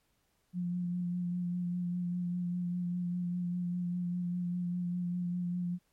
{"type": "tone with vibrato", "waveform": "sine", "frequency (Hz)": 176.8, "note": "F3", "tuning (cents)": 22, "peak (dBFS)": -31, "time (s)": [0.53, 5.79], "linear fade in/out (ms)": 50, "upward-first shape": "sine", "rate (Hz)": 5, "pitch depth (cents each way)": 20, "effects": ["pink hiss -75 dBFS RMS until 5.92 s", "MP3 64 kbps"]}